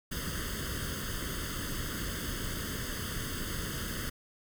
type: noise with comb filter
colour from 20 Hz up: pink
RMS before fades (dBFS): -36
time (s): 0.11-4.1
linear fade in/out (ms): 10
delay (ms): 0.62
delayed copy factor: +0.9
effects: none